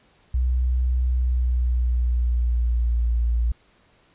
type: tone with pitch glide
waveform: sine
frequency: 62.5 to 58.31 Hz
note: B1 to A#1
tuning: +21 to +1 cents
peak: -18 dBFS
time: 0.34-3.52 s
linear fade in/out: 5 ms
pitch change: -120 cents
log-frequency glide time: 1.09-3.08 s
effects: pink hiss -59 dBFS RMS until 4.14 s + resampled to 8000 Hz